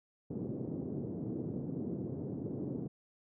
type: band-pass noise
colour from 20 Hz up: white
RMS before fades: -39 dBFS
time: 0.3-2.88 s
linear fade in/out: 10 ms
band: 110 to 360 Hz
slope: 24 dB/octave
effects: none